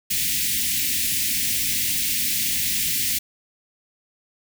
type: band-stop noise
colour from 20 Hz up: white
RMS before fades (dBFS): -23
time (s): 0.1-3.19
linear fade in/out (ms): 10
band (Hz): 300 to 1900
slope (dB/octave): 48
effects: none